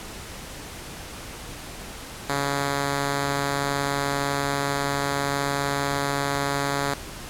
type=tone; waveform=5% pulse; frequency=140.6 Hz; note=C#3; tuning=25 cents sharp; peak=-12 dBFS; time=2.29-6.94 s; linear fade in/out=5 ms; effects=pink hiss -38 dBFS RMS until 7.29 s + low-pass 12000 Hz 12 dB/octave